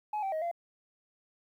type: tone with pitch steps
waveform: sine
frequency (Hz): 846 / 775 / 630 / 686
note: G#5 / G5 / D#5 / F5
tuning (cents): +32 / -20 / +21 / -31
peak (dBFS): -28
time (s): 0.13-0.514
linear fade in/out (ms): 5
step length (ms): 96
effects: tanh soft clip ceiling -29 dBFS + 11-bit